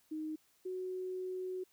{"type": "tone pair in turn", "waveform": "sine", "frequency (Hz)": [311.1, 370], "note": ["D#4", "F#4"], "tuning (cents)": [0, 0], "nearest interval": "minor third", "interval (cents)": 300, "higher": "second", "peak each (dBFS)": [-37, -37], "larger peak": "neither", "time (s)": [[0.11, 0.36], [0.65, 1.64]], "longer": "second", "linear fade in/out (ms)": 10, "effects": ["white hiss -71 dBFS RMS until 1.72 s"]}